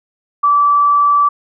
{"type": "tone", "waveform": "sine", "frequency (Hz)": 1158, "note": "D6", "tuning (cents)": -25, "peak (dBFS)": -8, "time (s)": [0.43, 1.29], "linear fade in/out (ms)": 10, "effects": []}